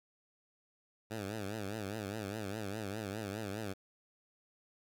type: tone with vibrato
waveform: 10% pulse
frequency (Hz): 103.83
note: G#2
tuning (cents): 0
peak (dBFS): -30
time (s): 1.1-3.74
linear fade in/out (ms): 20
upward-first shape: triangle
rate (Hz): 4.9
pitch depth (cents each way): 160
effects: 11-bit

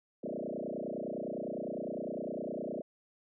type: tone with frequency modulation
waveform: sine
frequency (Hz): 415.2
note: G#4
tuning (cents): 0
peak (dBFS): -35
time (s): 0.23-2.82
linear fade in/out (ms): 10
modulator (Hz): 29.8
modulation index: 7.4
effects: none

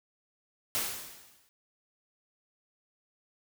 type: noise with exponential decay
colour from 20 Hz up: white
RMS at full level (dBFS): -29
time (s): 0.75-1.49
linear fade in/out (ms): 0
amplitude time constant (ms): 160
effects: none

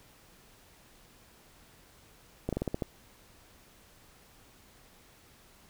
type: slowing click train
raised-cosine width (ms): 2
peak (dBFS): -17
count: 7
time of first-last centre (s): 2.49-2.822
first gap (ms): 37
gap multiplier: 1.16
effects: pink hiss -59 dBFS RMS until 5.69 s

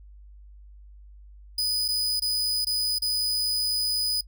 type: tone with dropouts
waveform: 40% pulse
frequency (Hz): 4978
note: D#8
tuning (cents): 0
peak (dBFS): -22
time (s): 1.58-4.21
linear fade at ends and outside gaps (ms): 5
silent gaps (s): 1.881-1.885 / 2.198-2.22 / 2.648-2.668 / 2.986-3.02
effects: noise-tail reverb RT60 0.1 s tail -24 dB re dry + added 50 Hz sine -45 dBFS peak until 4.27 s

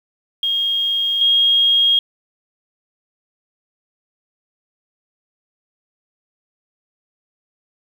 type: tone pair in turn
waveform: sine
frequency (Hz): 3248 / 3260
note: G#7 / G#7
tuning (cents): -39 / -33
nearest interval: unison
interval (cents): 6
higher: second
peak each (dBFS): -16 / -11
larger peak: second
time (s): 0.43-1.21 / 1.21-1.99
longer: neither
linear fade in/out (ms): 2
effects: 7-bit

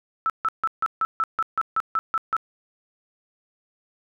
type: tone bursts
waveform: sine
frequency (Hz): 1318.5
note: E6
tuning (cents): 0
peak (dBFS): -19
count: 12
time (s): 0.26-2.366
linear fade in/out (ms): 0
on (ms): 38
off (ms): 150
effects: none

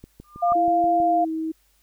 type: click train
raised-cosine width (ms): 3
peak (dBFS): -27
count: 7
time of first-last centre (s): 0.04-1.002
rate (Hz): 6.24
type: tone with exponential growth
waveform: sine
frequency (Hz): 1200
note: D6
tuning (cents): +37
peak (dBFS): -19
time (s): 0.24-0.53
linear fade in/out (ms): 5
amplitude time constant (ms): 62
type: tone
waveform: sine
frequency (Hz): 698.5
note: F5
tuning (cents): 0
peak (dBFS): -17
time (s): 0.42-1.25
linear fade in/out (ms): 10
type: tone with pitch glide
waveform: sine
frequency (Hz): 332.5 to 319.5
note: E4 to D#4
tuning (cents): +15 to +46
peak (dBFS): -24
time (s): 0.55-1.52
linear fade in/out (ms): 10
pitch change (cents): -69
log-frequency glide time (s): 0.94-1.32
effects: added 50 Hz sine -64 dBFS peak until 1.82 s + white hiss -64 dBFS RMS until 1.82 s

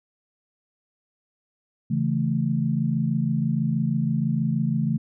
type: chord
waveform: sine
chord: A major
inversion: first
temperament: equal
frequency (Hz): 138.59 / 164.81 / 220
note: C#3 / E3 / A3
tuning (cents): 0 / 0 / 0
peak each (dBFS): -25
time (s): 1.9-4.98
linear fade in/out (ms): 10
effects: none

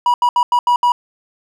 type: tone bursts at uneven times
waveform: triangle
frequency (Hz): 970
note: B5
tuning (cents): -31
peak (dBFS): -8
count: 6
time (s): 0.06-0.14 / 0.22-0.29 / 0.36-0.43 / 0.52-0.59 / 0.67-0.76 / 0.83-0.92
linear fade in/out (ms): 2
effects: none

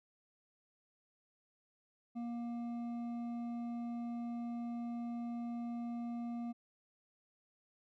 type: tone with hard clipping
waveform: sine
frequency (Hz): 236.4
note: A#3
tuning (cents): +24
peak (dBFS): -40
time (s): 2.15-6.53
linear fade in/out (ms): 20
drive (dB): 7
effects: none

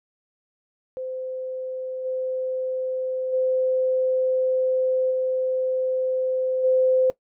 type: tone with level steps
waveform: sine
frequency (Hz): 516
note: C5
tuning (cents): -24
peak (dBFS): -28 / -24 / -19 / -21 / -16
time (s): 0.97-7.1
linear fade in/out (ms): 0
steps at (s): 2.04 / 3.32 / 5.1 / 6.63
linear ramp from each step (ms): 20
effects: noise-tail reverb RT60 0.1 s tail -18 dB re dry

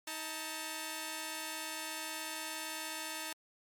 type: tone pair together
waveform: 5% pulse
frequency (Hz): 316.8 / 891.1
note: D#4 / A5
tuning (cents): +31 / +22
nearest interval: octave + tritone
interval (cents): 1791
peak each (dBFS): -31 / -29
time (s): 0.07-3.33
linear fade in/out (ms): 5
effects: MP3 96 kbps

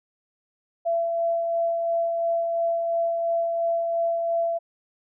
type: tone with tremolo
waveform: sine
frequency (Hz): 673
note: E5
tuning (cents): +36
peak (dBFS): -20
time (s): 0.85-4.59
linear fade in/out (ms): 20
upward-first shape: sine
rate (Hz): 2.9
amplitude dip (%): 30
effects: none

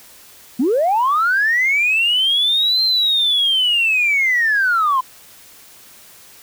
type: linear two-way sweep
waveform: sine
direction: up then down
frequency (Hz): 220 to 4160 to 1005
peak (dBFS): -12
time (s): 0.59-5.01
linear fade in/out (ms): 10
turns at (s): 2.83
effects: tanh soft clip ceiling -9 dBFS + white hiss -44 dBFS RMS until 6.42 s

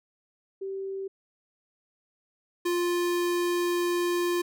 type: tone pair in turn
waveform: sine / square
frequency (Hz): 387.7 / 350.1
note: G4 / F4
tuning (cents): -19 / +4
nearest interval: major second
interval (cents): 177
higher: first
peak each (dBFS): -31 / -25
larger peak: second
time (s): 0.61-1.08 / 2.65-4.42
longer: second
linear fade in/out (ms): 10
effects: none

